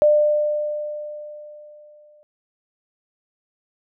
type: tone with exponential decay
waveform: sine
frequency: 598 Hz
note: D5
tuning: 31 cents sharp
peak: -10 dBFS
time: 0.02-2.23 s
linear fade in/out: 0 ms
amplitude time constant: 480 ms
effects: none